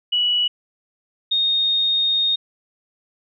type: tone pair in turn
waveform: sine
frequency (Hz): 2938 / 3702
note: F#7 / A#7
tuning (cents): -13 / -13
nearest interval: major third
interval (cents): 400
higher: second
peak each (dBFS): -16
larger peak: neither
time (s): 0.12-0.48 / 1.31-2.36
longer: second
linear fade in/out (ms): 10
effects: none